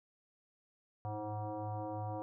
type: tone with frequency modulation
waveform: sine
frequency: 316.5 Hz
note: D#4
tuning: 30 cents sharp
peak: -37 dBFS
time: 1.05-2.22 s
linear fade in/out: 0 ms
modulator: 212 Hz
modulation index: 2.9
effects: none